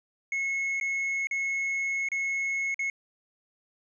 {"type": "tone with dropouts", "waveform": "triangle", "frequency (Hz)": 2181, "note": "C#7", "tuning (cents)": -29, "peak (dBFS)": -25, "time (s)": [0.32, 2.9], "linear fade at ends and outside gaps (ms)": 2, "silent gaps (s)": [[0.8, 0.811], [1.271, 1.311], [2.087, 2.117], [2.744, 2.792]], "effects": ["resampled to 22050 Hz"]}